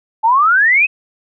sine exponential sweep, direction up, 857 to 2609 Hz, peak -8 dBFS, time 0.23-0.87 s, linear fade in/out 20 ms, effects none

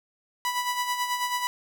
sawtooth tone with tremolo, 986 Hz, B5, 3 cents flat, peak -20 dBFS, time 0.45-1.47 s, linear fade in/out 0 ms, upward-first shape sine, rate 9.2 Hz, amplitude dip 55%, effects none

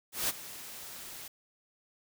white noise with ADSR envelope, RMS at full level -29 dBFS, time 0.12-1.28 s, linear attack 170 ms, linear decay 24 ms, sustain -16 dB, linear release 4 ms, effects none

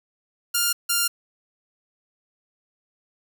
5% pulse tone pair in turn, 1405 / 1397.6 Hz, F6 / F6, +10 / +1 cents, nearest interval unison, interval 9 cents, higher first, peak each -8 dBFS, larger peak neither, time 0.54-0.73 / 0.89-1.08 s, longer neither, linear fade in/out 10 ms, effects none

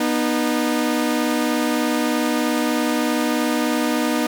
sawtooth tone pair together, 243.3 / 306.5 Hz, B3 / D#4, -26 / -26 cents, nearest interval major third, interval 400 cents, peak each -17 dBFS, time 0-4.27 s, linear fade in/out 5 ms, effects none

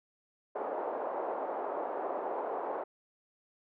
white band-pass noise, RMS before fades -36 dBFS, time 0.55-2.84 s, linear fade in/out 10 ms, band 380 to 870 Hz, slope 24 dB/octave, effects none

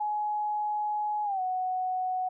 sine tone with pitch glide, 841 to 740.6 Hz, G#5 to F#5, +22 to +1 cents, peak -27 dBFS, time 0-2.29 s, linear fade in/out 10 ms, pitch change -221 cents, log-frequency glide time 1.24-1.41 s, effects none

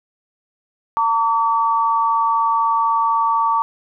sine tone pair together, 908 / 1144 Hz, A#5 / D6, -46 / -46 cents, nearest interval major third, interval 400 cents, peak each -17 dBFS, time 0.97-3.62 s, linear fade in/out 0 ms, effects none

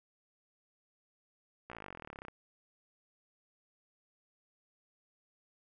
slowing click train, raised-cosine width 0.5 ms, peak -30 dBFS, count 26, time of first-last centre 1.7-2.283 s, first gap 16 ms, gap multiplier 1.03, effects none

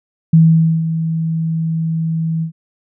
sine tone with ADSR envelope, 162.3 Hz, E3, 27 cents flat, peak -4 dBFS, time 0.33-2.52 s, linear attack 6 ms, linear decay 490 ms, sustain -11 dB, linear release 98 ms, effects none

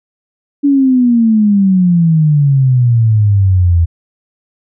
sine exponential sweep, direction down, 288.1 to 82.3 Hz, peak -6 dBFS, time 0.63-3.86 s, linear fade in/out 20 ms, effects none

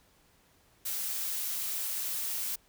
blue noise, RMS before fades -34 dBFS, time 0.85-2.56 s, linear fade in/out 10 ms, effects pink hiss -65 dBFS RMS until 2.68 s

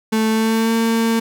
35% pulse tone with pitch glide, 220 to 227.2 Hz, A3 to A#3, 0 to -44 cents, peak -13 dBFS, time 0.12-1.2 s, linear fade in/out 10 ms, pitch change +56 cents, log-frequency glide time 0.3-0.74 s, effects none

